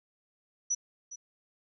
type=tone with echo; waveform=sine; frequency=5910 Hz; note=F#8; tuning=3 cents flat; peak=-26 dBFS; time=0.7-0.75 s; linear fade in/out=10 ms; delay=410 ms; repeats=1; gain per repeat=-14 dB; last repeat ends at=1.16 s; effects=none